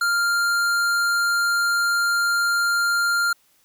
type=tone with tanh clipping; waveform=sine; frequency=1396.9 Hz; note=F6; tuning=in tune; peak=-20 dBFS; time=0.01-3.33 s; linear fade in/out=5 ms; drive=18 dB; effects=white hiss -61 dBFS RMS until 3.64 s